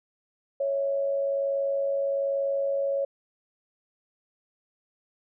sine tone pair together, 554.4 / 655.6 Hz, C#5 / E5, 0 / -10 cents, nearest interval minor third, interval 290 cents, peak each -24 / -36 dBFS, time 0.6-3.05 s, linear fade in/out 5 ms, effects none

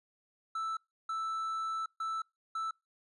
triangle tone bursts at uneven times, 1320 Hz, E6, 2 cents sharp, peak -31 dBFS, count 4, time 0.55-0.77 / 1.09-1.86 / 2-2.22 / 2.55-2.71 s, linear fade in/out 5 ms, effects noise-tail reverb RT60 0.2 s tail -25 dB re dry + resampled to 24000 Hz

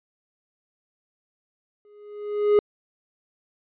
triangle tone with exponential growth, 415.3 Hz, G#4, in tune, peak -10 dBFS, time 1.85-2.59 s, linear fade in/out 1 ms, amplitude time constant 160 ms, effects resampled to 8000 Hz

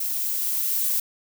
violet noise with level ramp, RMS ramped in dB -27 to -23 dBFS, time 0-1 s, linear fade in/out 5 ms, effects none

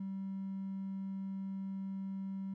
triangle tone with hard clipping, 193.2 Hz, G3, 25 cents flat, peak -38 dBFS, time 0-2.54 s, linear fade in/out 5 ms, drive 4 dB, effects none

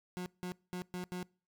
30% pulse tone bursts at uneven times, 180.6 Hz, F#3, 42 cents flat, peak -35 dBFS, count 5, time 0.17-0.26 / 0.43-0.52 / 0.73-0.82 / 0.94-1.04 / 1.12-1.23 s, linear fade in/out 0 ms, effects noise-tail reverb RT60 0.4 s tail -25 dB re dry

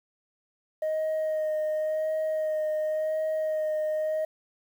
sine tone with vibrato, 622.3 Hz, D#5, in tune, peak -23 dBFS, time 0.82-4.25 s, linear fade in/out 5 ms, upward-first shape sine, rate 0.92 Hz, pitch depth 16 cents each way, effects tanh soft clip ceiling -24 dBFS + 9-bit

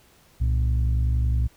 sine tone pair together, 64.4 / 115.28 Hz, C2 / A#2, -27 / -19 cents, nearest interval minor seventh, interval 1008 cents, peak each -18 / -23 dBFS, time 0.4-1.48 s, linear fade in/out 20 ms, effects tanh soft clip ceiling -16 dBFS + pink hiss -57 dBFS RMS until 1.56 s

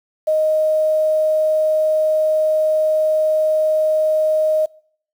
sine tone with quantisation, 622.3 Hz, D#5, in tune, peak -13 dBFS, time 0.27-4.66 s, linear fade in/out 10 ms, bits 7, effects noise-tail reverb RT60 0.6 s tail -24 dB re dry

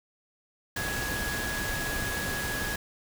sine tone in noise, 1670 Hz, G#6, 9 cents sharp, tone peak -33 dBFS, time 0.76-2.76 s, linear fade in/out 5 ms, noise pink, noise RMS -33 dBFS, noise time 0.76-2.76 s, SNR -3 dB, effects none

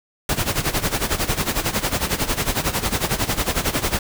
pink noise with tremolo, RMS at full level -19 dBFS, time 0.29-3.99 s, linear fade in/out 2 ms, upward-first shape sine, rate 11 Hz, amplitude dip 80%, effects none

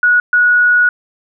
sine tone bursts at uneven times, 1460 Hz, F#6, 24 cents flat, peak -7 dBFS, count 2, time 0.03-0.2 / 0.33-0.89 s, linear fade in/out 2 ms, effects none

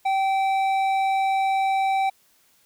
sine tone with hard clipping, 774 Hz, G5, 22 cents flat, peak -21 dBFS, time 0.05-2.1 s, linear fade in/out 10 ms, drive 8 dB, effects white hiss -61 dBFS RMS until 2.65 s

